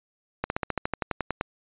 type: slowing click train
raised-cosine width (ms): 0.5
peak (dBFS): -11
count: 13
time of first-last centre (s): 0.44-1.411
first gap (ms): 61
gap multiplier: 1.05
effects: resampled to 8000 Hz